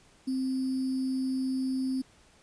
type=tone with sample-and-hold; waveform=sine; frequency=261.6 Hz; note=C4; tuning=in tune; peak=-27 dBFS; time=0.27-2.02 s; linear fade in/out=10 ms; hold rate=4900 Hz; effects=pink hiss -60 dBFS RMS until 2.42 s + resampled to 22050 Hz